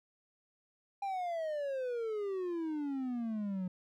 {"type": "exponential sweep", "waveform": "triangle", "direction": "down", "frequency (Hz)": [807, 180], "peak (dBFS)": -32, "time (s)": [1.02, 3.68], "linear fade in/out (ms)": 5, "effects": []}